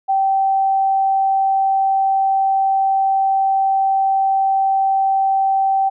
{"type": "tone", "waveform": "sine", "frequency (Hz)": 776, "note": "G5", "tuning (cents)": -18, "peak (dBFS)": -13, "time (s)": [0.08, 5.9], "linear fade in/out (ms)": 20, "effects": []}